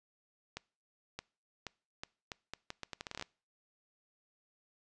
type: accelerating click train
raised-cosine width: 0.2 ms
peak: -23 dBFS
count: 17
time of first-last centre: 0.57-3.224 s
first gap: 620 ms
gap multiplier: 0.77
effects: noise-tail reverb RT60 0.4 s tail -24 dB re dry + resampled to 22050 Hz